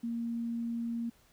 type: tone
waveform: sine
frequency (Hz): 233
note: A#3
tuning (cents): -1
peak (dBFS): -32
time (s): 0.03-1.1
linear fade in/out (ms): 10
effects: pink hiss -65 dBFS RMS until 1.32 s